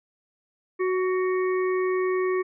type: harmonic tone with a mistuned harmonic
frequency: 370 Hz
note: F#4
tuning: in tune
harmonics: 1 / 3 / 5 / 6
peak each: -22 / -32 / -36 / -38 dBFS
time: 0.79-2.43 s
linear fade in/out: 20 ms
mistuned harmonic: 3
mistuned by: +19 cents
effects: none